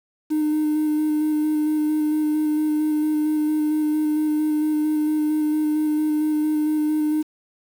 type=tone with vibrato; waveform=triangle; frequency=305.3 Hz; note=D#4; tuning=33 cents flat; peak=-15 dBFS; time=0.3-7.23 s; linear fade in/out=20 ms; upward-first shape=square; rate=4.4 Hz; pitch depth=12 cents each way; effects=tanh soft clip ceiling -14 dBFS + 7-bit